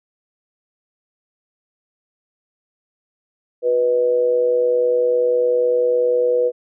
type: tone with amplitude modulation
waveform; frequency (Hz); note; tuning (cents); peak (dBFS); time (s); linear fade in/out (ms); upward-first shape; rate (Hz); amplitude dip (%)
sine; 491.9; B4; -7; -11; 3.62-6.52; 50; sine; 130; 60
effects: none